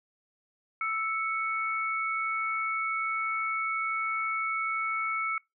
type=tone pair together; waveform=sine; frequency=1318.2 / 2217 Hz; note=E6 / C#7; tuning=0 / 0 cents; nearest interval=major sixth; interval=900 cents; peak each=-30 / -31 dBFS; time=0.81-5.38 s; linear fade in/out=2 ms; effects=noise-tail reverb RT60 0.2 s tail -26 dB re dry